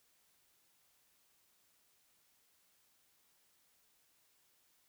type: silence
effects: white hiss -73 dBFS RMS until 4.88 s